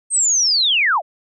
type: linear sweep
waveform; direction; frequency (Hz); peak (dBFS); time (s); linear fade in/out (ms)
sine; down; 8520 to 550; -13; 0.1-1.02; 50
effects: none